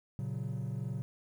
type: chord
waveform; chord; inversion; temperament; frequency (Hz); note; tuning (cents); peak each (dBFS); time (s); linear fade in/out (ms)
triangle; F# major; first; equal; 116.54 / 138.59 / 185; A#2 / C#3 / F#3; 0 / 0 / 0; -35 / -35 / -39; 0.19-1.02; 0
effects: tanh soft clip ceiling -27 dBFS + 11-bit